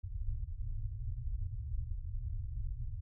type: low-pass noise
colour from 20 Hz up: pink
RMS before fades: -38 dBFS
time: 0.03-3.01 s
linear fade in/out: 20 ms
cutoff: 120 Hz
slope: 96 dB/octave
effects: none